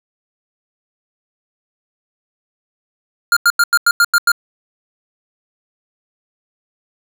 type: tone bursts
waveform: square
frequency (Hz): 1406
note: F6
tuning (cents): +11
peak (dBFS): -9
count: 8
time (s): 3.32-4.318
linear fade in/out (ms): 2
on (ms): 46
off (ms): 90
effects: none